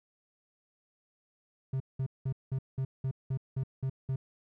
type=tone bursts; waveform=triangle; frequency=132.4 Hz; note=C3; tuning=21 cents sharp; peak=-27 dBFS; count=10; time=1.73-4.16 s; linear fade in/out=5 ms; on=72 ms; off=190 ms; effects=none